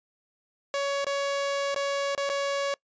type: tone with dropouts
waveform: sawtooth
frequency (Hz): 560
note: C#5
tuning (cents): +18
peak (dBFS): -22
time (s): 0.74-2.74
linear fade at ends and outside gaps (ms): 1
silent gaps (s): 1.045-1.067 / 1.745-1.761 / 2.15-2.177 / 2.292-2.298
effects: noise-tail reverb RT60 0.1 s tail -24 dB re dry + resampled to 16000 Hz